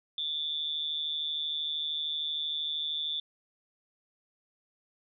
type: tone with amplitude modulation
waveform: sine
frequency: 3520 Hz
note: A7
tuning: in tune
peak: -27 dBFS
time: 0.18-3.2 s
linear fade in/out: 2 ms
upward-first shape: sine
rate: 153 Hz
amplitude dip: 75%
effects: none